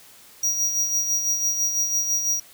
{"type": "tone with tremolo", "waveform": "square", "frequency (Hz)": 5750, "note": "F8", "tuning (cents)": 50, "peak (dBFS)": -19, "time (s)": [0.43, 2.4], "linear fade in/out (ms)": 5, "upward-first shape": "sine", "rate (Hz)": 6, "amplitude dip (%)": 50, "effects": ["white hiss -49 dBFS RMS until 2.53 s"]}